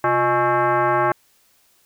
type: tone with frequency modulation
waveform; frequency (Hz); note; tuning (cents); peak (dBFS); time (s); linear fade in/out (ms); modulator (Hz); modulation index
sine; 131.3; C3; +6; -15; 0.04-1.12; 2; 485; 2.8
effects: white hiss -59 dBFS RMS until 1.85 s